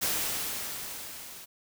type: noise with level ramp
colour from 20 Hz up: white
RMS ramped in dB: -28 to -46 dBFS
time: 0.01-1.46 s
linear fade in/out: 20 ms
effects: none